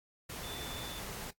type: tone in noise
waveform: sine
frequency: 3520 Hz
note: A7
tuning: in tune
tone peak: -44 dBFS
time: 0.43-1 s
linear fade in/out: 10 ms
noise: pink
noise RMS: -43 dBFS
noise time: 0.29-1.31 s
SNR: -4 dB
effects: noise-tail reverb RT60 0.1 s tail -18 dB re dry + AAC 64 kbps